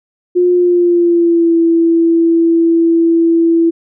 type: tone with pitch glide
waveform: sine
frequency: 356.7 to 332.8 Hz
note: F4 to E4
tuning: +37 to +17 cents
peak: -7 dBFS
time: 0.35-3.71 s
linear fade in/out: 20 ms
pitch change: -120 cents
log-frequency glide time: 0.53-1.56 s
effects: none